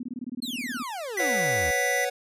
sine tone bursts, 246.9 Hz, B3, in tune, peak -30 dBFS, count 16, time 0-0.827 s, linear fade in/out 5 ms, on 32 ms, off 21 ms
40% pulse exponential sweep, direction down, 4383 to 68.3 Hz, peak -31 dBFS, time 0.42-1.71 s, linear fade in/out 5 ms
square tone, 1975.5 Hz, B6, in tune, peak -26 dBFS, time 1.17-2.05 s, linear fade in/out 5 ms
square chord, B suspended second, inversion none, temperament equal, 493.9 / 554.4 / 740 Hz, B4 / C#5 / F#5, 0 / 0 / 0 cents, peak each -31 dBFS, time 1.19-2.1 s, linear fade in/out 10 ms
effects resampled to 32000 Hz

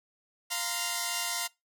5% pulse chord, F suspended fourth, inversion none, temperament equal with one note detuned, 698.5 / 932.3 / 1029.1 Hz, F5 / Bb5 / C6, 0 / 0 / -29 cents, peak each -23 dBFS, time 0.5-1.48 s, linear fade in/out 20 ms, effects noise-tail reverb RT60 0.2 s tail -22 dB re dry

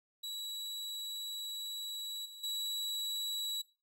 40% pulse tone with level steps, 3906 Hz, B7, 20 cents flat, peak -38 / -47 / -34 dBFS, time 0.23-3.62 s, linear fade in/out 10 ms, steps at 2.25 / 2.43 s, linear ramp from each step 10 ms, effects noise-tail reverb RT60 0.3 s tail -18 dB re dry

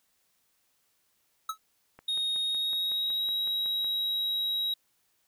square tone with exponential decay, 1292 Hz, E6, 35 cents flat, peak -27 dBFS, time 1.49-1.58 s, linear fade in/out 5 ms, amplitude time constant 18 ms
click train, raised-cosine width 0.5 ms, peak -33 dBFS, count 11, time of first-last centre 1.99-3.845 s, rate 5.39 Hz
triangle tone with pitch glide, 3729 to 3840 Hz, A#7 to B7, 0 to -49 cents, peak -26 dBFS, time 2.08-4.74 s, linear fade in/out 5 ms, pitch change +51 cents, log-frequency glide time 2.43-3.27 s
effects white hiss -72 dBFS RMS until 5.27 s

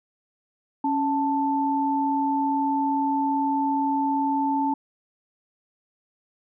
sine tone pair together, 277.2 / 881.2 Hz, C#4 / A5, 0 / +2 cents, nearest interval octave + minor sixth, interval 2002 cents, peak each -24 / -23 dBFS, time 0.84-4.74 s, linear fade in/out 5 ms, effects none

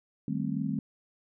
sine chord, A half-diminished seventh, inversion second, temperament equal with one note detuned, 154.85 / 196 / 220 / 261.6 Hz, Eb3 / G3 / A3 / C4, -8 / 0 / 0 / 0 cents, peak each -34 dBFS, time 0.28-0.79 s, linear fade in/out 2 ms, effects none

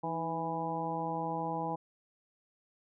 harmonic tone with a mistuned harmonic, 164.81 Hz, E3, in tune, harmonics 1 / 2 / 3 / 4 / 5 / 6, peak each -40 / -41 / -41 / -42 / -36 / -40 dBFS, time 0.03-1.76 s, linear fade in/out 10 ms, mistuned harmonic 2, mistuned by -57 cents, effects none

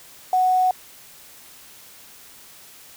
sine tone with quantisation, 740 Hz, F#5, in tune, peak -15 dBFS, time 0.33-0.71 s, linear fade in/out 2 ms, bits 7, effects white hiss -46 dBFS RMS until 2.96 s

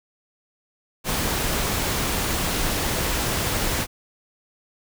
pink noise, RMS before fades -24 dBFS, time 1.04-3.87 s, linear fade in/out 50 ms, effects none

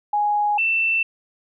sine tone pair in turn, 830.6 / 2674 Hz, G#5 / E7, 0 / +24 cents, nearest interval octave + minor sixth, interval 2024 cents, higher second, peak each -17 dBFS, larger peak neither, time 0.13-0.58 / 0.58-1.03 s, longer neither, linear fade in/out 5 ms, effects none

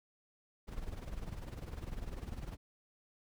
brown noise with tremolo, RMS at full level -40 dBFS, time 0.67-2.57 s, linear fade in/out 20 ms, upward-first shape sine, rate 20 Hz, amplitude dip 70%, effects none

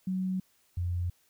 sine tone pair in turn, 186.7 / 88.11 Hz, F#3 / F2, +16 / +16 cents, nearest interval octave + minor second, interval 1300 cents, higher first, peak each -28 dBFS, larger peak neither, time 0.07-0.4 / 0.77-1.1 s, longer neither, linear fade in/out 5 ms, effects white hiss -68 dBFS RMS until 1.29 s

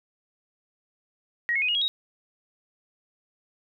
sine tone with pitch steps, 1894 / 2176 / 2499 / 2871 / 3298 / 3788 Hz, A#6 / C#7 / D#7 / F7 / G#7 / A#7, +27 / -33 / +7 / +47 / -13 / +27 cents, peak -22 dBFS, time 1.49-1.88 s, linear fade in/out 0 ms, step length 65 ms, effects none

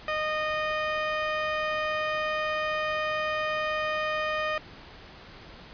15% pulse tone, 616 Hz, D#5, 17 cents flat, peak -20 dBFS, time 0.08-4.58 s, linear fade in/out 2 ms, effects pink hiss -47 dBFS RMS until 5.73 s + resampled to 11025 Hz

